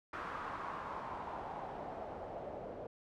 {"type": "noise with low-pass filter sweep", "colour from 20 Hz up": "white", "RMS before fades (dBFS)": -44, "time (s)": [0.13, 2.87], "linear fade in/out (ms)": 5, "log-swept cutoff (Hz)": [1300, 560], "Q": 2.9, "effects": []}